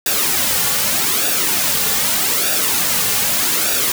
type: noise with flanger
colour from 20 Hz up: white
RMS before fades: -17 dBFS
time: 0.06-3.92 s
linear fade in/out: 2 ms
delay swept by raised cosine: 0.95 to 3.15 ms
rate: 0.82 Hz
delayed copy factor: -0.6
effects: none